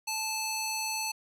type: tone with band-pass filter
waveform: square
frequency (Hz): 873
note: A5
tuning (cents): -14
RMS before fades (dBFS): -33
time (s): 0.07-1.12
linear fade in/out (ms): 10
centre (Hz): 6400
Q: 0.72
effects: none